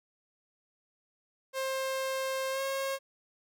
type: tone with pitch glide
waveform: sawtooth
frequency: 530 to 541.4 Hz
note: C5 to C#5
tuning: +22 to -41 cents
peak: -27 dBFS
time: 1.53-2.99 s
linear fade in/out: 50 ms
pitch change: +37 cents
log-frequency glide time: 2.51-2.61 s
effects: none